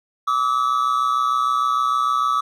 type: tone pair together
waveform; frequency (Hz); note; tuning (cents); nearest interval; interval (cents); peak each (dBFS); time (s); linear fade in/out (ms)
triangle; 1157 / 1283.6; D6 / E6; -26 / -46; major second; 180; -18; 0.27-2.41; 10
effects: none